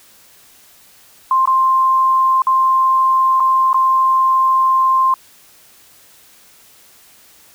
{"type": "tone with dropouts", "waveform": "sine", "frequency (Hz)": 1051, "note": "C6", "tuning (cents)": 7, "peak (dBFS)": -10, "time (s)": [1.31, 5.14], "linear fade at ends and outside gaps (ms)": 2, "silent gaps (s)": [[1.456, 1.474], [2.42, 2.469], [3.399, 3.403], [3.731, 3.743]], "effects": ["white hiss -47 dBFS RMS until 7.54 s"]}